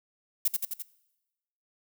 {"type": "noise with echo", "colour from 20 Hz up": "violet", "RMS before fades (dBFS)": -24, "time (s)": [0.45, 0.48], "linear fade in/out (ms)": 5, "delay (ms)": 86, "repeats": 4, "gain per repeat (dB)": -3, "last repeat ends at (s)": 0.824, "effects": ["noise-tail reverb RT60 1.0 s tail -21 dB re dry"]}